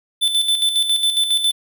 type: tone with tremolo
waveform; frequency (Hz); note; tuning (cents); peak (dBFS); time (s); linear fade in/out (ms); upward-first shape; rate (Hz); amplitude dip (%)
square; 3520; A7; 0; -14; 0.21-1.52; 20; square; 7.3; 55
effects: none